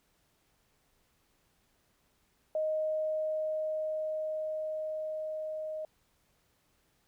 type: tone with level ramp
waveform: sine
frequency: 623 Hz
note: D#5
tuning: 2 cents sharp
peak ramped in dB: -28 to -35 dBFS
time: 2.55-5.85 s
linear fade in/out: 2 ms
effects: pink hiss -72 dBFS RMS until 7.07 s